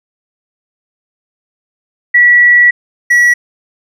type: tone pair in turn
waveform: sine / triangle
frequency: 1941 / 1933.8 Hz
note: B6 / B6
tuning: -31 / -37 cents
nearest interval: unison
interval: 6 cents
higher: first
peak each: -3 dBFS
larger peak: neither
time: 2.14-2.71 / 3.1-3.34 s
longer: first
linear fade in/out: 10 ms
effects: none